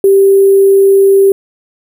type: tone with sample-and-hold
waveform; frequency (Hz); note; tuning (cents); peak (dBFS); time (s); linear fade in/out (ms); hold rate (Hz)
sine; 392; G4; 0; -3; 0.04-1.32; 2; 11025
effects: none